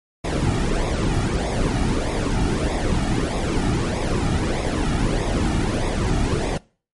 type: noise with flanger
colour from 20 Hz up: brown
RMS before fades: -21 dBFS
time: 0.24-6.58 s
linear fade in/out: 10 ms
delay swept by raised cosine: 0.67 to 1.97 ms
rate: 1.6 Hz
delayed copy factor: -0.65
effects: noise-tail reverb RT60 0.4 s tail -23 dB re dry + MP3 48 kbps